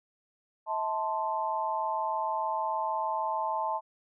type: chord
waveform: sine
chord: A minor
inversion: second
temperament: equal with one note detuned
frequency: 643.5 / 880 / 1046.5 Hz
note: E5 / A5 / C6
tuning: -42 / 0 / 0 cents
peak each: -35 / -30 / -34 dBFS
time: 0.66-3.81 s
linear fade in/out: 50 ms
effects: none